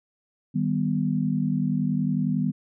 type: chord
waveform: sine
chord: Eb augmented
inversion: none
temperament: equal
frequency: 155.56 / 196 / 246.9 Hz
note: Eb3 / G3 / B3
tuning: 0 / 0 / 0 cents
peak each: -26 dBFS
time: 0.54-2.52 s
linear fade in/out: 20 ms
effects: none